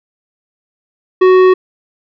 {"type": "tone with tanh clipping", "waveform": "sine", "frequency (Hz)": 371.3, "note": "F#4", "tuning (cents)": 6, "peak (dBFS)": -6, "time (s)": [1.21, 1.54], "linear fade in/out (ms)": 10, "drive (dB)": 13, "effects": []}